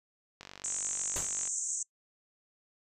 click train, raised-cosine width 0.2 ms, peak -27 dBFS, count 52, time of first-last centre 0.41-1.475 s, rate 47.9 Hz
white band-pass noise, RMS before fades -35 dBFS, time 0.64-1.83 s, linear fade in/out 5 ms, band 6200 to 8100 Hz, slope 96 dB/octave
pink noise with exponential decay, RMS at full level -35 dBFS, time 1.16-1.38 s, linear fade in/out 1 ms, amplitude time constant 47 ms
effects noise-tail reverb RT60 0.1 s tail -23 dB re dry + resampled to 32000 Hz

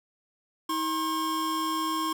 square tone pair together, 319.1 / 1073.3 Hz, D#4 / C6, +44 / +44 cents, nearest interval octave + major sixth, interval 2100 cents, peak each -32 / -29 dBFS, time 0.69-2.13 s, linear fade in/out 5 ms, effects none

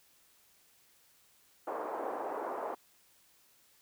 white band-pass noise, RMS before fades -38 dBFS, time 1.67-2.75 s, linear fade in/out 5 ms, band 350 to 990 Hz, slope 24 dB/octave, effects white hiss -66 dBFS RMS until 3.81 s

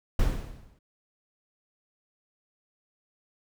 brown noise with exponential decay, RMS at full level -21 dBFS, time 0.19-0.79 s, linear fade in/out 5 ms, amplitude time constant 130 ms, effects none

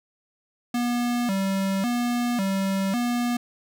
square tone with vibrato, 216.3 Hz, A3, 29 cents flat, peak -23 dBFS, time 0.74-3.37 s, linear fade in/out 5 ms, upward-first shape square, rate 0.91 Hz, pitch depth 190 cents each way, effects none

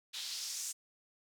white noise with band-pass filter sweep, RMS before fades -41 dBFS, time 0.13-0.73 s, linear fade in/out 20 ms, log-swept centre 3600 to 7300 Hz, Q 2.3, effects none

